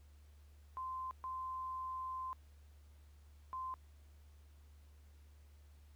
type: tone bursts at uneven times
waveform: sine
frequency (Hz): 1038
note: C6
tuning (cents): -14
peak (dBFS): -40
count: 3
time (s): 0.77-1.11 / 1.24-2.33 / 3.53-3.74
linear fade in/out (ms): 0
effects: added 73 Hz sine -58 dBFS peak until 5.95 s + pink hiss -73 dBFS RMS until 5.95 s